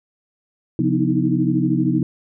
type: tone cluster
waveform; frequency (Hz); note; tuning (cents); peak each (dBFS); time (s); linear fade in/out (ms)
sine; 136.2 / 177.5 / 246.4 / 306.7 / 319.5; C#3 / F3 / B3 / D#4 / D#4; -30 / +28 / -4 / -25 / +46; -22; 0.79-2.03; 2
effects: none